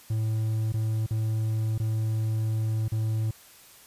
triangle tone with dropouts, 110 Hz, A2, in tune, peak -22 dBFS, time 0.1-3.31 s, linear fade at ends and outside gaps 5 ms, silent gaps 0.723-0.739 / 1.064-1.107 / 1.78-1.798 / 2.882-2.919 s, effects white hiss -52 dBFS RMS until 3.86 s + resampled to 32000 Hz

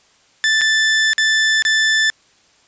sawtooth tone with dropouts, 1760 Hz, A6, in tune, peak -9 dBFS, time 0.44-2.1 s, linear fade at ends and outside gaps 0 ms, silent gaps 0.611-0.616 / 1.133-1.181 / 1.623-1.651 s, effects white hiss -54 dBFS RMS until 2.67 s + resampled to 16000 Hz

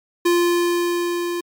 square tone with level ramp, 347.7 Hz, F4, 8 cents flat, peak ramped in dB -14 to -23 dBFS, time 0.25-1.41 s, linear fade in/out 10 ms, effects MP3 96 kbps

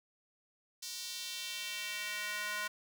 square tone with high-pass filter sweep, 208.8 Hz, G#3, 10 cents sharp, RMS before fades -40 dBFS, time 0.82-2.68 s, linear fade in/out 10 ms, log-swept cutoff 4900 to 1400 Hz, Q 1.7, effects 10-bit

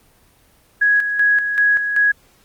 sine tone with tremolo, 1665 Hz, G#6, 4 cents sharp, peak -11 dBFS, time 0.81-2.12 s, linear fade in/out 10 ms, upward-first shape square, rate 2.6 Hz, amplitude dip 55%, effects pink hiss -54 dBFS RMS until 2.44 s + Opus 24 kbps

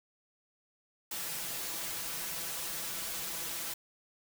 white noise with comb filter, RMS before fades -38 dBFS, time 1.11-3.74 s, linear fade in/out 5 ms, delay 6 ms, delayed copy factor +0.75, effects none

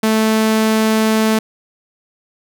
sawtooth tone, 219.3 Hz, A3, 6 cents flat, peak -8 dBFS, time 0.03-1.39 s, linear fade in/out 5 ms, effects none

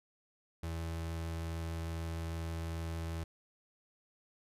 35% pulse tone, 82.41 Hz, E2, in tune, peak -35 dBFS, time 0.63-3.24 s, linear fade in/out 5 ms, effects resampled to 32000 Hz

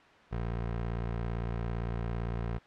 20% pulse tone, 57.7 Hz, A#1, 17 cents flat, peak -27 dBFS, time 0.31-2.59 s, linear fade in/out 20 ms, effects white hiss -56 dBFS RMS until 2.66 s + low-pass 2000 Hz 12 dB/octave

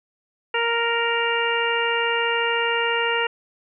harmonic tone, 466.2 Hz, A#4, in tune, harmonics 1 / 2 / 3 / 4 / 5 / 6, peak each -25 / -26 / -27 / -27 / -30 / -26 dBFS, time 0.54-3.27 s, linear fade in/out 5 ms, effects none

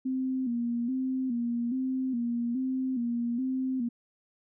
sine tone with vibrato, 248.4 Hz, B3, 10 cents sharp, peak -27 dBFS, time 0.05-3.89 s, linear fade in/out 10 ms, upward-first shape square, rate 1.2 Hz, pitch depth 82 cents each way, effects none

